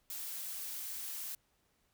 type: noise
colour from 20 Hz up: blue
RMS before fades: -42 dBFS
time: 0.1-1.35 s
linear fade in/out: 2 ms
effects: pink hiss -75 dBFS RMS until 1.93 s